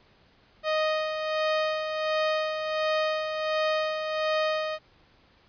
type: tone with tremolo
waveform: sawtooth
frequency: 622.3 Hz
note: D#5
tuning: in tune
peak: -19 dBFS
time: 0.63-4.79 s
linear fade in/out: 50 ms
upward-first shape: sine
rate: 1.4 Hz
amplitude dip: 50%
effects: pink hiss -60 dBFS RMS until 5.48 s + resampled to 11025 Hz